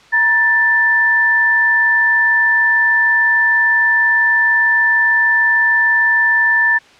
sine tone pair together, 949 / 1766.8 Hz, A#5 / A6, +31 / +7 cents, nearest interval major seventh, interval 1076 cents, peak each -21 / -10 dBFS, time 0.12-6.79 s, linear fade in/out 20 ms, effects white hiss -45 dBFS RMS until 6.99 s + low-pass 4000 Hz 12 dB/octave

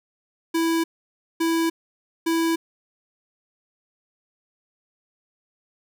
square tone bursts, 329.6 Hz, E4, in tune, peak -20 dBFS, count 3, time 0.54-2.56 s, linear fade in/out 10 ms, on 300 ms, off 560 ms, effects none

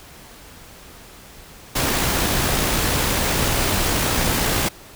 pink noise with amplitude modulation, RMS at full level -19 dBFS, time 1.75-4.69 s, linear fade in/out 10 ms, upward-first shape sine, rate 59.8 Hz, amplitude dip 25%, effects pink hiss -43 dBFS RMS until 4.95 s

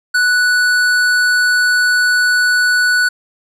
sine tone with hard clipping, 1480 Hz, F#6, in tune, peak -12 dBFS, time 0.14-3.09 s, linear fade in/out 10 ms, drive 12 dB, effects none

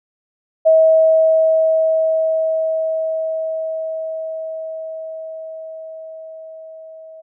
sine tone with level ramp, 641 Hz, E5, 49 cents flat, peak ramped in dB -7 to -35 dBFS, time 0.65-7.22 s, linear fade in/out 20 ms, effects none

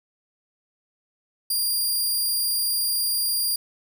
15% pulse tone, 4791 Hz, D8, 34 cents sharp, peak -15 dBFS, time 1.5-3.56 s, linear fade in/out 5 ms, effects none

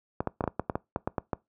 clicks, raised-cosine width 1 ms, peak -13 dBFS, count 12, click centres 0.205 / 0.273 / 0.408 / 0.44 / 0.477 / 0.596 / 0.698 / 0.755 / 0.961 / 1.075 / 1.182 / 1.332 s, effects noise-tail reverb RT60 0.2 s tail -23 dB re dry + high-pass 60 Hz 12 dB/octave

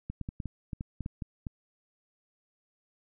clicks, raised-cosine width 5 ms, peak -23 dBFS, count 11, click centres 0.1 / 0.213 / 0.289 / 0.402 / 0.457 / 0.732 / 0.809 / 1.007 / 1.061 / 1.222 / 1.468 s, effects none

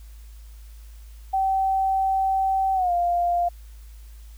sine tone with pitch glide, 770 to 698 Hz, G5 to F5, -31 to -1 cents, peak -19 dBFS, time 1.33-3.49 s, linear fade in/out 10 ms, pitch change -170 cents, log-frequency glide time 2.74-2.92 s, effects added 54 Hz sine -40 dBFS peak until 4.37 s + white hiss -57 dBFS RMS until 4.37 s

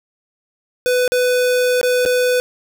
square tone with dropouts, 498.3 Hz, B4, 15 cents sharp, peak -14 dBFS, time 0.86-2.4 s, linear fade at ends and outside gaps 0 ms, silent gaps 1.078-1.12 / 1.813-1.83 / 2.052-2.06 s, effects none

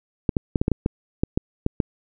clicks, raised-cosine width 3 ms, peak -6 dBFS, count 11, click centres 0.292 / 0.368 / 0.558 / 0.615 / 0.681 / 0.717 / 0.861 / 1.235 / 1.375 / 1.664 / 1.802 s, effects none

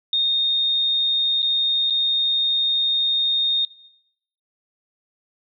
sine tone with dropouts, 3684 Hz, A#7, 21 cents flat, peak -17 dBFS, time 0.13-3.65 s, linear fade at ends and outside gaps 2 ms, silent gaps 1.421-1.427 / 1.9-1.905 s, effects noise-tail reverb RT60 0.8 s tail -21 dB re dry

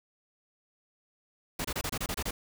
pink noise bursts, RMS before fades -33 dBFS, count 9, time 1.59-2.31 s, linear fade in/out 5 ms, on 56 ms, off 27 ms, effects none

